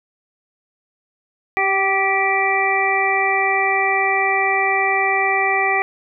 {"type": "harmonic tone with a mistuned harmonic", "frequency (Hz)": 390.3, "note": "G4", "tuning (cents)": -8, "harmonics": [1, 2, 3, 5, 6], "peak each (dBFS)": [-24, -20, -25, -20, -21], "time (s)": [1.57, 5.82], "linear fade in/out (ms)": 0, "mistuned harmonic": 2, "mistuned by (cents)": -18, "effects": []}